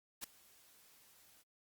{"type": "noise with ADSR envelope", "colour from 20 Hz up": "white", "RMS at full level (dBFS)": -41, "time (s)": [0.21, 1.44], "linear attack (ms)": 29, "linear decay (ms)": 5, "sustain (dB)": -24, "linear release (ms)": 35, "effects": ["Opus 48 kbps"]}